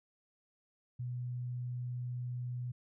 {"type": "tone", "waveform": "sine", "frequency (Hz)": 123.4, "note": "B2", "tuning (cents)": -1, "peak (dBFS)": -36, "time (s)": [0.99, 2.72], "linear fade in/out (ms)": 10, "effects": []}